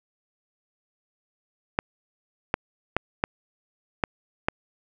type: clicks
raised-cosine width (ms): 0.5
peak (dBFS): -6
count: 6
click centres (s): 1.789 / 2.541 / 2.966 / 3.239 / 4.038 / 4.485
effects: none